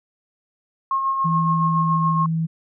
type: tone with tremolo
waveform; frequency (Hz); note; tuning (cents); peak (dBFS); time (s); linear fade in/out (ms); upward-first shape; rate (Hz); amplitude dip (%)
sine; 1078; C#6; -49; -17; 0.91-2.26; 2; sine; 7.1; 40
type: tone with pitch glide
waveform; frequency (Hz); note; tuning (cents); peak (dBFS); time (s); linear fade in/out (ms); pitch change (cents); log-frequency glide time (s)
sine; 164.81 to 162.73; E3 to E3; 0 to -22; -19; 1.24-2.47; 20; -22; 1.42-2.25
effects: none